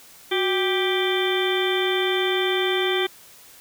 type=harmonic tone with a mistuned harmonic; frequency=392 Hz; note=G4; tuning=in tune; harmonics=1 / 2 / 3 / 4 / 5 / 6 / 8 / 9; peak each=-22 / -31 / -33 / -32 / -30 / -31 / -29 / -29 dBFS; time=0.31-3.07 s; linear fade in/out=10 ms; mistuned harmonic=1; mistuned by=-100 cents; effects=white hiss -48 dBFS RMS until 3.6 s